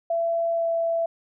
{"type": "tone with pitch glide", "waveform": "sine", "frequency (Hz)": [671, 666.8], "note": ["E5", "E5"], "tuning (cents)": [31, 20], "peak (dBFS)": -21, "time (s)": [0.1, 1.06], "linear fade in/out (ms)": 5, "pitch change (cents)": -11, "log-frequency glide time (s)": [0.53, 0.67], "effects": []}